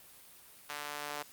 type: tone with high-pass filter sweep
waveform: sawtooth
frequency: 146.83 Hz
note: D3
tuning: in tune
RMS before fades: -41 dBFS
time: 0.69-1.23 s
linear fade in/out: 10 ms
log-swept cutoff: 1100 to 690 Hz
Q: 0.95
effects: white hiss -56 dBFS RMS until 1.32 s + Opus 32 kbps